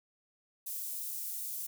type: high-pass noise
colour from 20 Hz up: white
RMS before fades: -39 dBFS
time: 0.66-1.67 s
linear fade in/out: 10 ms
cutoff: 9200 Hz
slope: 12 dB/octave
effects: none